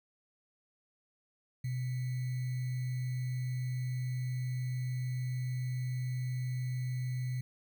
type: tone with sample-and-hold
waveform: sine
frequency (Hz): 126.5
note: B2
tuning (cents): +42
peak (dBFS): -32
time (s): 1.64-7.41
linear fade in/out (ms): 5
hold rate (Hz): 2100
effects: none